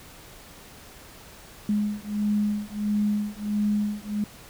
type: beating tone pair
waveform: sine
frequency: 207.7 / 209.2 Hz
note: G#3 / G#3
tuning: 0 / +13 cents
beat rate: 1.5 Hz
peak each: -26 dBFS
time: 1.69-4.24 s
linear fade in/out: 2 ms
effects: pink hiss -47 dBFS RMS until 4.49 s